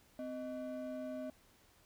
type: ring-modulated tone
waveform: triangle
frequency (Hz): 440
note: A4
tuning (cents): 0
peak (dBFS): -35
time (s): 0.19-1.3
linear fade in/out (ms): 2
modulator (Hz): 182
effects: pink hiss -67 dBFS RMS until 1.85 s